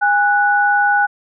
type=tone pair together; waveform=sine; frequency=816.7 / 1479 Hz; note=G#5 / F#6; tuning=-29 / -1 cents; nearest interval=minor seventh; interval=1028 cents; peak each=-14 dBFS; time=0.01-1.07 s; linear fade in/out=20 ms; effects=none